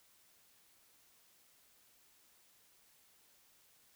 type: silence
effects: white hiss -68 dBFS RMS until 3.95 s